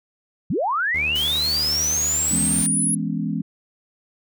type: linear sweep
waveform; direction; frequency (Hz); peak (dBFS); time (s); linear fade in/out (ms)
sine; up; 118.7 to 10610; -19; 0.5-2.95; 5
type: tone with vibrato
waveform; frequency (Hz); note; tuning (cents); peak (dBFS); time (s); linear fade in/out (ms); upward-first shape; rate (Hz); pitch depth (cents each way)
sawtooth; 75.6; D#2; -49; -28; 0.94-2.63; 10; sine; 9.4; 26
type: noise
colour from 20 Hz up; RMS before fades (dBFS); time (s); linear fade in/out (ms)
white; -32; 1.15-2.67; 10
type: chord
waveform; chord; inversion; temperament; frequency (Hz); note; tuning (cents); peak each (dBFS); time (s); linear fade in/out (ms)
sine; C# minor seventh; first; equal; 164.81 / 207.7 / 246.9 / 277.2; E3 / G#3 / B3 / C#4; 0 / 0 / 0 / 0; -26 / -26 / -29 / -29; 2.31-3.42; 5
effects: none